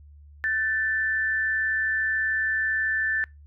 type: tone pair together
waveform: sine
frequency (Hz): 1528.7 / 1767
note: G6 / A6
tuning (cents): -44 / +7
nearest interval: minor third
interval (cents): 251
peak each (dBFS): -31 / -23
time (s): 0.44-3.24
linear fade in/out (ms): 0
effects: noise-tail reverb RT60 0.2 s tail -24 dB re dry + added 73 Hz sine -46 dBFS peak until 3.46 s